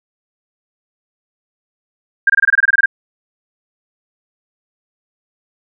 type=tone bursts; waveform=sine; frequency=1600 Hz; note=G6; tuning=35 cents sharp; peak=-7 dBFS; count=12; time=2.27-2.859 s; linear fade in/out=5 ms; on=28 ms; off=23 ms; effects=none